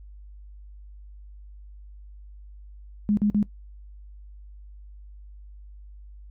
sine tone bursts, 207.7 Hz, G#3, in tune, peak -18 dBFS, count 3, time 3.09-3.428 s, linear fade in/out 0 ms, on 82 ms, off 46 ms, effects noise-tail reverb RT60 0.1 s tail -18 dB re dry + added 50 Hz sine -42 dBFS peak until 6.3 s

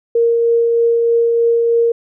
sine tone with tremolo, 465.7 Hz, A#4, 2 cents flat, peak -9 dBFS, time 0.15-1.92 s, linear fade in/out 5 ms, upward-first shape triangle, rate 3.2 Hz, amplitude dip 25%, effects none

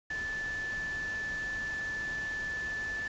sine tone in noise, 1747 Hz, A6, 13 cents flat, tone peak -33 dBFS, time 0.1-3.08 s, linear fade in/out 5 ms, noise pink, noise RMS -45 dBFS, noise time 0.1-3.08 s, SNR +9 dB, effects resampled to 16000 Hz

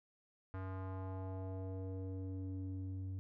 square tone with low-pass filter sweep, 94.5 Hz, F#2, 37 cents sharp, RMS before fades -43 dBFS, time 0.54-3.19 s, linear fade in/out 0 ms, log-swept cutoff 1400 to 190 Hz, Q 1.9, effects none

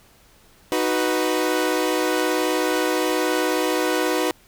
sawtooth chord, B major, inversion first, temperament equal, 311.1 / 370 / 493.9 Hz, D#4 / F#4 / B4, 0 / 0 / 0 cents, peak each -20 dBFS, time 0.72-4.31 s, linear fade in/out 0 ms, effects pink hiss -54 dBFS RMS until 4.47 s

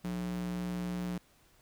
square tone with high-pass filter, 59.9 Hz, A#1, 48 cents sharp, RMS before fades -36 dBFS, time 0.04-1.18 s, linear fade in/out 5 ms, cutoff 160 Hz, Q 2.9, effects pink hiss -65 dBFS RMS until 1.61 s

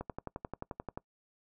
click train, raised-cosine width 1 ms, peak -24 dBFS, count 12, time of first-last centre 0.01-0.975 s, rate 11.4 Hz, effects noise-tail reverb RT60 0.1 s tail -23 dB re dry

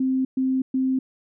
sine tone bursts, 261.6 Hz, C4, in tune, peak -19 dBFS, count 3, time 0-0.99 s, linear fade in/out 5 ms, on 250 ms, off 120 ms, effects none

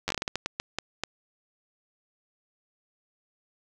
slowing click train, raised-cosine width 0.2 ms, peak -11 dBFS, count 13, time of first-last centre 0.08-1.036 s, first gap 10 ms, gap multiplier 1.34, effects none

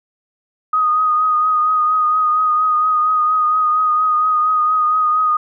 sine tone with vibrato, 1244.5 Hz, D#6, in tune, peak -12 dBFS, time 0.73-5.37 s, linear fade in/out 5 ms, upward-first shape triangle, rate 4.3 Hz, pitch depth 31 cents each way, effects none

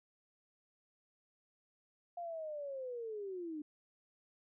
sine linear sweep, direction down, 704 to 292.9 Hz, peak -40 dBFS, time 2.17-3.62 s, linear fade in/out 5 ms, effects none

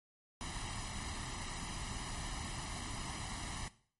pink noise with comb filter, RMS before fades -42 dBFS, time 0.41-3.68 s, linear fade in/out 0 ms, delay 1 ms, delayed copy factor +0.7, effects noise-tail reverb RT60 0.5 s tail -17 dB re dry + MP3 48 kbps

